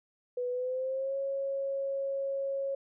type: tone with pitch glide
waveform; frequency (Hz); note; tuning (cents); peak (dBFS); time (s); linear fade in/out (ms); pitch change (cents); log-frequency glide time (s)
sine; 493.9 to 548; B4 to C#5; 0 to -20; -30; 0.37-2.75; 5; +180; 0.5-1.16
effects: none